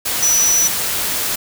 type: tone in noise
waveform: sine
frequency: 5920 Hz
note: F#8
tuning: in tune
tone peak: -12 dBFS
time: 0.22-0.68 s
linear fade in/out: 10 ms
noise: white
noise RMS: -20 dBFS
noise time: 0.05-1.36 s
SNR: +5 dB
effects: none